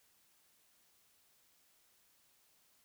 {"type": "silence", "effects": ["white hiss -71 dBFS RMS until 2.84 s"]}